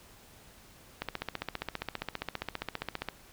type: click train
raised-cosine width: 0.3 ms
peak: -17 dBFS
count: 32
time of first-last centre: 1.02-3.087 s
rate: 15 Hz
effects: pink hiss -56 dBFS RMS until 3.32 s